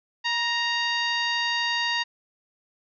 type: harmonic tone with a mistuned harmonic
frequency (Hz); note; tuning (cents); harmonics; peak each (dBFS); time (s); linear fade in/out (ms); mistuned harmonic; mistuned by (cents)
932; A#5; -1; 1 / 2 / 3 / 4 / 5 / 6 / 7; -30 / -27 / -30 / -31 / -32 / -45 / -46; 0.24-2.04; 20; 1; +38
effects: none